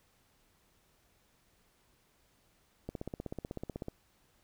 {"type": "click train", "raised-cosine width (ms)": 2, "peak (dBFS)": -25, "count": 17, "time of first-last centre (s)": [2.89, 3.884], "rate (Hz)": 16.1, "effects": ["pink hiss -70 dBFS RMS until 4.43 s"]}